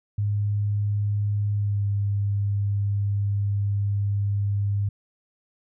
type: tone with pitch glide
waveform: sine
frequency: 103 to 101.06 Hz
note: G#2 to G#2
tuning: -14 to -47 cents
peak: -21 dBFS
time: 0.18-4.89 s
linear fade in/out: 5 ms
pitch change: -33 cents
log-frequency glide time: 1.54-1.85 s
effects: none